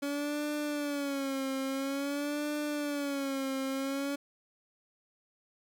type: tone with vibrato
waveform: 30% pulse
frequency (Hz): 281.8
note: C#4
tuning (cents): +29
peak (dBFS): -29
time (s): 0.02-4.16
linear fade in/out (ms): 10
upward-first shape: sine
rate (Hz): 0.49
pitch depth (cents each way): 92
effects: none